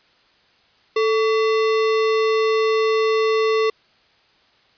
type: tone with sample-and-hold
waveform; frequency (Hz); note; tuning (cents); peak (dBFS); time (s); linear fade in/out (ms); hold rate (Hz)
sine; 440; A4; 0; -15; 0.96-3.7; 5; 1575
effects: white hiss -57 dBFS RMS until 4.77 s + resampled to 11025 Hz